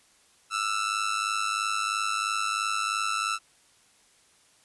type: tone with amplitude modulation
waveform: sawtooth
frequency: 1328 Hz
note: E6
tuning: 12 cents sharp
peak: -19 dBFS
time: 0.5-3.39 s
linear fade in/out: 50 ms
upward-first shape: sine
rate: 103 Hz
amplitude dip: 75%
effects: white hiss -61 dBFS RMS until 4.64 s + resampled to 24000 Hz